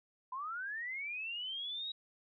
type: linear sweep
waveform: sine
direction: up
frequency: 987.8 to 3850 Hz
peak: -38 dBFS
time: 0.32-1.92 s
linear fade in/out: 5 ms
effects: none